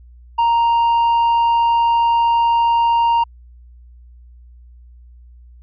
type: tone with hard clipping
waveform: sine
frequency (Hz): 932.3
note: A#5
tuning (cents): 0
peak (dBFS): -13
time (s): 0.38-3.24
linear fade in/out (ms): 10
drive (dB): 3
effects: added 60 Hz sine -40 dBFS peak until 5.62 s + resampled to 11025 Hz